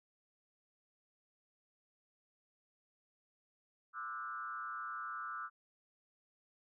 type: tone with frequency modulation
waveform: sine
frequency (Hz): 1318.5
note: E6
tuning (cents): 0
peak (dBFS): -40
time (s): 3.93-5.5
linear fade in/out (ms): 50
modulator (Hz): 131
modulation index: 1.2
effects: none